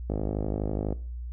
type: click train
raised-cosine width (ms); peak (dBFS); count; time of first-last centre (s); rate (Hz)
2; -16; 44; 0.1-0.925; 52.1
effects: noise-tail reverb RT60 0.4 s tail -19 dB re dry + added 60 Hz sine -33 dBFS peak until 1.32 s